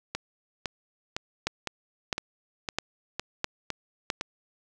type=two click trains; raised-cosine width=0.2 ms; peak=-9 / -13 dBFS; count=5 / 9; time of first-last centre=1.47-4.102 / 0.15-4.211 s; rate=1.52 / 1.97 Hz; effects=none